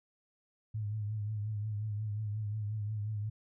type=tone with vibrato; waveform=sine; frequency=106 Hz; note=G#2; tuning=36 cents sharp; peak=-33 dBFS; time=0.74-3.3 s; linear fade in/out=10 ms; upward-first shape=triangle; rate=5.6 Hz; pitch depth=67 cents each way; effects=none